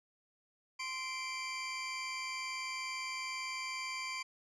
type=tone pair together; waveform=25% pulse; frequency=1041.1 / 2340 Hz; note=C6 / D7; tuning=-9 / -7 cents; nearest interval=octave + major second; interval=1402 cents; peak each=-38 / -36 dBFS; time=0.79-4.23 s; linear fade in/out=10 ms; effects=resampled to 22050 Hz